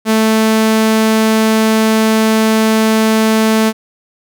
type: tone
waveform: sawtooth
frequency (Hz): 220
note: A3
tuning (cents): 0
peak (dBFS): -5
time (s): 0.05-3.73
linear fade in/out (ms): 50
effects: none